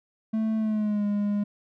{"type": "tone with pitch glide", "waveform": "triangle", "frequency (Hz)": [220, 205.3], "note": ["A3", "G#3"], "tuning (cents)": [0, -20], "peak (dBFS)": -21, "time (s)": [0.33, 1.44], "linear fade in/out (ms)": 10, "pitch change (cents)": -120, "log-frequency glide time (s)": [0.57, 1.05], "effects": []}